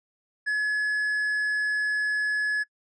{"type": "tone", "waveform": "triangle", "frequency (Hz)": 1700, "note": "G#6", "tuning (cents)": 40, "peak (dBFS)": -21, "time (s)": [0.46, 2.64], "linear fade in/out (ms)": 20, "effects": ["noise-tail reverb RT60 0.1 s tail -24 dB re dry", "resampled to 22050 Hz"]}